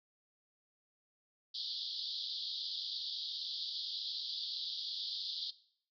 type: band-pass noise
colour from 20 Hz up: white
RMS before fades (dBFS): -41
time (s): 1.54-5.51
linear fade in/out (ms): 10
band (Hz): 3300 to 4900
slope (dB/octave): 96
effects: noise-tail reverb RT60 0.6 s tail -18 dB re dry